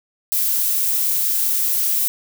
violet noise, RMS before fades -19 dBFS, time 0.32-2.08 s, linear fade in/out 0 ms, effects none

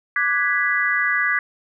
sine chord, G# half-diminished seventh, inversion second, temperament equal, 1174.7 / 1480 / 1661.2 / 1975.5 Hz, D6 / F#6 / G#6 / B6, 0 / 0 / 0 / 0 cents, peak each -26 / -26 / -21 / -21 dBFS, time 0.16-1.39 s, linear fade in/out 2 ms, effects none

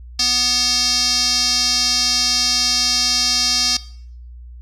square tone with band-pass filter, 246.9 Hz, B3, in tune, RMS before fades -17 dBFS, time 0.19-3.77 s, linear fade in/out 5 ms, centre 5000 Hz, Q 6.4, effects noise-tail reverb RT60 0.6 s tail -19 dB re dry + added 60 Hz sine -34 dBFS peak until 4.61 s

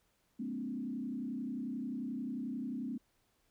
sine tone with frequency modulation, 246.9 Hz, B3, in tune, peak -36 dBFS, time 0.39-2.98 s, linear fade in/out 10 ms, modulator 31.3 Hz, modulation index 1.3, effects pink hiss -75 dBFS RMS until 3.5 s

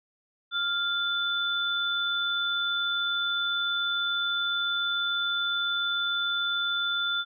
sine tone pair together, 1396.9 / 3513 Hz, F6 / A7, 0 / -3 cents, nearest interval octave + major third, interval 1597 cents, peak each -28 dBFS, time 0.51-7.25 s, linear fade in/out 50 ms, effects none

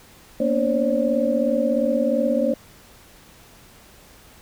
sine tone cluster, 233.8 / 250.5 / 288.5 / 533 / 576 Hz, A#3 / B3 / D4 / C5 / D5, +5 / +25 / -31 / +32 / -34 cents, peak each -23 / -29 / -26 / -22 / -24 dBFS, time 0.4-2.54 s, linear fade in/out 5 ms, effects pink hiss -49 dBFS RMS until 4.41 s

